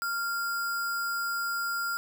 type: tone with sample-and-hold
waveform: sine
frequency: 1390 Hz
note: F6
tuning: 9 cents flat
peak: -28 dBFS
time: 0.02-1.97 s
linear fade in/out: 0 ms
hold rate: 6300 Hz
effects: none